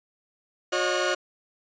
sawtooth tone cluster, 361 / 549 / 610 / 1440 Hz, F#4 / C#5 / D#5 / F#6, -43 / -17 / -34 / -47 cents, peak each -25 dBFS, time 0.72-1.15 s, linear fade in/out 10 ms, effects resampled to 16000 Hz

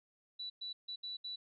sine tone bursts at uneven times, 3951 Hz, B7, in tune, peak -40 dBFS, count 5, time 0.39-0.5 / 0.61-0.73 / 0.88-0.96 / 1.03-1.17 / 1.24-1.36 s, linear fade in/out 10 ms, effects none

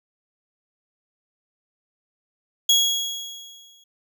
30% pulse tone with exponential decay, 3322 Hz, G#7, in tune, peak -10 dBFS, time 2.69-3.84 s, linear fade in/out 5 ms, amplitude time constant 250 ms, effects none

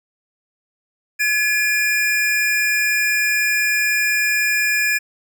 square tone pair together, 1700 / 2406 Hz, G#6 / D7, +40 / +41 cents, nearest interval tritone, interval 601 cents, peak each -20 / -19 dBFS, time 1.19-4.99 s, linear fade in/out 20 ms, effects none

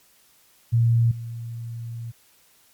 sine tone with level steps, 116.54 Hz, A#2, in tune, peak -15 / -30 dBFS, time 0.72-2.12 s, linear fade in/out 20 ms, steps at 1.11 s, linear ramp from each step 5 ms, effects white hiss -58 dBFS RMS until 2.73 s + MP3 96 kbps

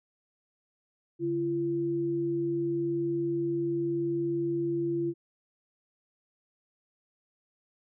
sine tone pair together, 143 / 340.1 Hz, D3 / F4, -46 / -46 cents, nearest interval octave + minor third, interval 1500 cents, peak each -36 / -27 dBFS, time 1.19-5.14 s, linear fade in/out 50 ms, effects none

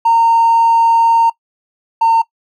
triangle tone pair in turn, 919 / 910.5 Hz, A#5 / A#5, -25 / -41 cents, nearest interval unison, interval 16 cents, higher first, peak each -4 dBFS, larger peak neither, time 0.05-1.3 / 2.01-2.22 s, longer first, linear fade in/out 10 ms, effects noise-tail reverb RT60 0.1 s tail -22 dB re dry + tanh soft clip ceiling -4 dBFS

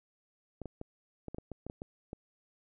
clicks, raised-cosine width 2 ms, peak -27 dBFS, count 11, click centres 0.617 / 0.657 / 0.814 / 1.283 / 1.346 / 1.384 / 1.517 / 1.666 / 1.699 / 1.819 / 2.131 s, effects none

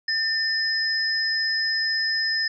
sine tone pair together, 1796 / 5094 Hz, A6 / D#8, +35 / +40 cents, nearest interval octave + tritone, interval 1805 cents, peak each -24 / -24 dBFS, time 0.08-2.48 s, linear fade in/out 5 ms, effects none

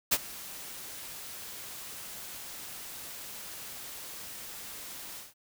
white noise with ADSR envelope, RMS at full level -23 dBFS, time 0.11-5.34 s, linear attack 16 ms, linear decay 48 ms, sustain -20 dB, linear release 170 ms, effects none

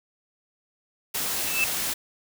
white noise, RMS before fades -28 dBFS, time 1.14-1.94 s, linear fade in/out 10 ms
sine tone with exponential growth, 2637 Hz, E7, in tune, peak -18 dBFS, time 1.34-1.64 s, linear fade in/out 1 ms, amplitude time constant 65 ms
effects none

